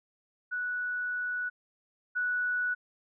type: tone pair in turn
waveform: sine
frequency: 1475 / 1475 Hz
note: F#6 / F#6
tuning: -6 / -6 cents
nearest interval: unison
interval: 0 cents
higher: neither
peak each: -30 / -27 dBFS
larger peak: second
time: 0.51-1.5 / 2.15-2.75 s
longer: first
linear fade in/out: 20 ms
effects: none